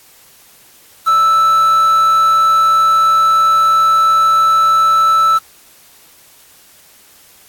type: tone with quantisation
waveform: triangle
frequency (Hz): 1318.5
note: E6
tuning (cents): 0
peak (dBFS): -6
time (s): 1.06-5.39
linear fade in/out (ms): 20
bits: 5
effects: white hiss -45 dBFS RMS until 7.48 s + AAC 64 kbps